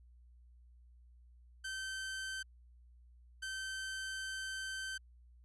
sawtooth tone bursts at uneven times, 1546 Hz, G6, 24 cents flat, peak -36 dBFS, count 2, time 1.64-2.43 / 3.42-4.98 s, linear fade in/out 10 ms, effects added 60 Hz sine -58 dBFS peak until 5.44 s + resampled to 24000 Hz

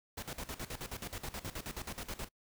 pink noise with tremolo, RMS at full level -41 dBFS, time 0.17-2.29 s, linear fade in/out 10 ms, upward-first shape square, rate 9.4 Hz, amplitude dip 80%, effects noise-tail reverb RT60 0.1 s tail -26 dB re dry

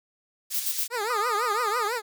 pink high-pass noise, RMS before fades -33 dBFS, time 0.5-0.88 s, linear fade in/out 20 ms, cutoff 4800 Hz, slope 12 dB/octave
violet noise bursts, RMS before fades -27 dBFS, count 3, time 0.54-0.838 s, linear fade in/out 5 ms, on 58 ms, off 62 ms
15% pulse tone with vibrato, 449.8 Hz, A4, 38 cents sharp, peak -20 dBFS, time 0.9-2.02 s, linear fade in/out 50 ms, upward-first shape triangle, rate 6 Hz, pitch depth 220 cents each way
sine tone, 1234 Hz, D#6, 15 cents flat, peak -26 dBFS, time 1.1-1.88 s, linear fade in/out 5 ms
effects none

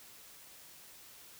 silence, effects white hiss -55 dBFS RMS until 1.39 s

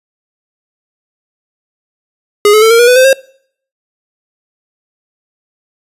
square tone with pitch steps, 413.8 / 429.4 / 445.6 / 462.3 / 479.7 / 497.8 / 516.6 / 536 Hz, G#4 / A4 / A4 / A#4 / A#4 / B4 / C5 / C5, -6 / -42 / +22 / -14 / +50 / +14 / -22 / +42 cents, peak -4 dBFS, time 2.45-3.13 s, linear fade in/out 2 ms, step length 85 ms, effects noise-tail reverb RT60 0.6 s tail -24 dB re dry + resampled to 32000 Hz

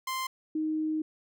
sawtooth / sine tone pair in turn, 1045 / 311.8 Hz, C6 / D#4, -2 / +4 cents, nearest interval octave + major sixth, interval 2094 cents, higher first, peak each -27 dBFS, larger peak neither, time 0.07-0.27 / 0.55-1.02 s, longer second, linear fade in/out 5 ms, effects none

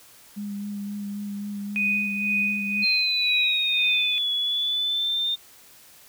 sine tone with vibrato, 203.6 Hz, G#3, 34 cents flat, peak -29 dBFS, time 0.36-2.85 s, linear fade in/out 20 ms, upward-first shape sine, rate 3.8 Hz, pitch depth 17 cents each way
sine tone with tremolo, 2489 Hz, D#7, in tune, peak -20 dBFS, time 1.76-4.18 s, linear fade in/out 0 ms, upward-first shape sine, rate 2 Hz, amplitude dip 55%
sine exponential two-way sweep, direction down then up, 4186 to 3381 to 3633 Hz, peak -22 dBFS, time 2.82-5.36 s, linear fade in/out 20 ms, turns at 4.32 s
effects white hiss -51 dBFS RMS until 6.08 s

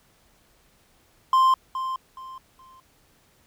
triangle tone with echo, 1046.5 Hz, C6, in tune, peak -13 dBFS, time 1.33-1.54 s, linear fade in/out 2 ms, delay 420 ms, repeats 3, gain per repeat -11 dB, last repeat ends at 2.8 s, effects pink hiss -61 dBFS RMS until 3.46 s

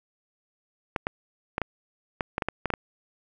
clicks, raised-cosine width 0.5 ms, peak -11 dBFS, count 11, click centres 0.962 / 1.069 / 1.581 / 1.617 / 2.208 / 2.381 / 2.422 / 2.486 / 2.657 / 2.703 / 2.738 s, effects none

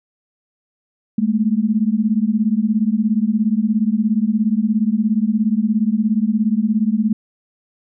sine beating tone pair, 207.7 / 224.7 Hz, G#3 / A3, 0 / +37 cents, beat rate 17 Hz, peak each -17 dBFS, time 1.18-7.13 s, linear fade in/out 5 ms, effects none

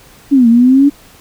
sine exponential two-way sweep, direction down then up, 290 to 226.9 to 290 Hz, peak -4 dBFS, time 0.31-0.9 s, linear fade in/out 20 ms, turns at 0.48 s, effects pink hiss -42 dBFS RMS until 1.2 s

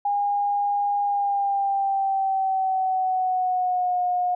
sine tone with pitch glide, 813 to 720.1 Hz, G#5 to F#5, -37 to -47 cents, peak -20 dBFS, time 0.05-4.35 s, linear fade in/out 5 ms, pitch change -210 cents, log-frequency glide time 1.03-4.01 s, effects none

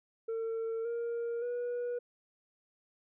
sine tone with pitch steps, 452.3 / 468.3 / 484.8 Hz, A4 / A#4 / B4, +48 / +8 / -32 cents, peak -30 dBFS, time 0.28-1.99 s, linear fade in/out 10 ms, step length 570 ms, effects tanh soft clip ceiling -32 dBFS

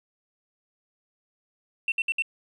sine tone bursts, 2700 Hz, E7, 41 cents sharp, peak -21 dBFS, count 4, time 1.88-2.222 s, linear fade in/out 2 ms, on 39 ms, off 62 ms, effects tanh soft clip ceiling -18 dBFS + 10-bit

